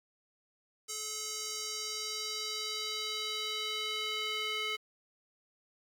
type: tone with band-pass filter sweep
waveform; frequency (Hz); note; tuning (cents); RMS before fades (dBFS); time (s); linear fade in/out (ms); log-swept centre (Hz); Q
square; 430.4; A4; -38; -37; 0.88-4.77; 20; 7000 to 2700; 2.2
effects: 9-bit